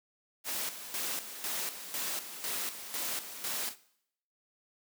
white noise with tremolo, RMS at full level -35 dBFS, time 0.44-3.76 s, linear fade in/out 50 ms, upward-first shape square, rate 2 Hz, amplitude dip 65%, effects noise-tail reverb RT60 0.7 s tail -19 dB re dry + high-pass 200 Hz 12 dB/octave

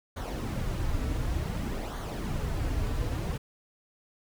brown noise with flanger, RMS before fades -31 dBFS, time 0.16-3.38 s, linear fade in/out 10 ms, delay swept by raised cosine 0.38 to 5.68 ms, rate 0.55 Hz, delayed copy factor -0.55, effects none

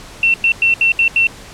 sine tone bursts at uneven times, 2703 Hz, E7, 43 cents sharp, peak -9 dBFS, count 6, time 0.23-0.34 / 0.44-0.52 / 0.62-0.74 / 0.81-0.92 / 0.99-1.08 / 1.16-1.27 s, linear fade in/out 2 ms, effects pink hiss -36 dBFS RMS until 1.53 s + low-pass 9000 Hz 12 dB/octave

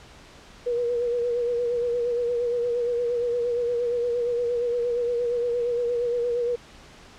sine tone with vibrato, 480 Hz, B4, 49 cents flat, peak -22 dBFS, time 0.66-6.56 s, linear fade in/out 10 ms, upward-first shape sine, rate 8.6 Hz, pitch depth 37 cents each way, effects pink hiss -48 dBFS RMS until 7.18 s + low-pass 6000 Hz 12 dB/octave

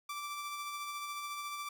sawtooth tone with tremolo, 1169 Hz, D6, 8 cents flat, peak -34 dBFS, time 0.09-1.69 s, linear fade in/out 5 ms, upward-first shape sine, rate 14 Hz, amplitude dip 30%, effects none

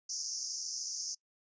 white band-pass noise, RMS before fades -39 dBFS, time 0.09-1.15 s, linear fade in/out 10 ms, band 5000 to 6600 Hz, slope 96 dB/octave, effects noise-tail reverb RT60 0.1 s tail -24 dB re dry + resampled to 16000 Hz

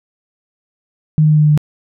sine tone with pitch steps, 154.4 / 153.42 / 152.45 / 151.48 / 150.53 / 149.57 Hz, D#3 / D#3 / D#3 / D#3 / D3 / D3, -13 / -24 / -35 / -46 / +43 / +32 cents, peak -7 dBFS, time 1.18-1.576 s, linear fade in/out 0 ms, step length 66 ms, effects none

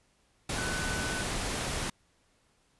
sine tone in noise, 1502 Hz, F#6, 26 cents sharp, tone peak -36 dBFS, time 0.58-1.23 s, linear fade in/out 5 ms, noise pink, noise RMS -33 dBFS, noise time 0.49-1.9 s, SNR -6 dB, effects pink hiss -69 dBFS RMS until 2.79 s + resampled to 24000 Hz

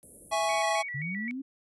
white band-stop noise, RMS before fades -44 dBFS, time 0.03-0.6 s, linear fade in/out 0 ms, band 570 to 9800 Hz, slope 48 dB/octave
square chord, C# minor, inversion first, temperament equal, 659.3 / 830.6 / 1108.7 Hz, E5 / G#5 / C#6, 0 / 0 / 0 cents, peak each -30 / -30 / -33 dBFS, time 0.31-0.83 s, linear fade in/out 20 ms
sine tone with vibrato, 2091 Hz, C7, 2 cents flat, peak -34 dBFS, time 0.49-1.31 s, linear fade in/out 0 ms, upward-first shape square, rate 3.8 Hz, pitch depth 120 cents each way
sine linear sweep, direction up, 130.81 to 277.2 Hz, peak -33 dBFS, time 0.94-1.42 s, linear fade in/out 10 ms
effects resampled to 24000 Hz

